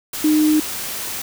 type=tone in noise; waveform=sine; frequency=306.3 Hz; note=D#4; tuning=27 cents flat; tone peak=-12 dBFS; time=0.24-0.6 s; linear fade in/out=5 ms; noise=white; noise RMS=-27 dBFS; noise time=0.13-1.22 s; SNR=+12 dB; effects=none